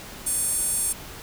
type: tone with high-pass filter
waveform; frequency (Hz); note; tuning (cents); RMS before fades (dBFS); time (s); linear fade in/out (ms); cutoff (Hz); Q
square; 495.7; B4; +6; -25; 0.26-0.93; 10; 9200; 5.3
effects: pink hiss -40 dBFS RMS until 1.22 s